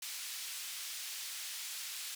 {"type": "band-pass noise", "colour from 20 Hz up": "pink", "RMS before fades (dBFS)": -43, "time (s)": [0.02, 2.15], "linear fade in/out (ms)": 5, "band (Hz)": [2900, 15000], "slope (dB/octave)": 12, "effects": []}